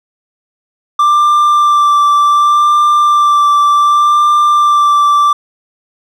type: tone with vibrato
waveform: triangle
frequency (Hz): 1179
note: D6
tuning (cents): +6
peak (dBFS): -4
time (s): 0.99-5.33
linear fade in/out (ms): 5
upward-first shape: sine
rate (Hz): 0.67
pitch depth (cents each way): 15
effects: none